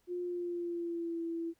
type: tone with pitch glide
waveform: sine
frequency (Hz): 355.1 to 333.2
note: F4 to E4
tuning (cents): +29 to +19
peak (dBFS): -34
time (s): 0.07-1.54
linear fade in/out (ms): 50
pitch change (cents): -110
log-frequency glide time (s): 0.22-1.22
effects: pink hiss -74 dBFS RMS until 1.59 s